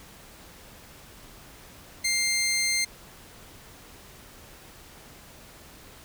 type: tone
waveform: 15% pulse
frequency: 2100 Hz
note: C7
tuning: 6 cents sharp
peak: -17 dBFS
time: 2.04-2.85 s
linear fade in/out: 10 ms
effects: pink hiss -49 dBFS RMS until 6.04 s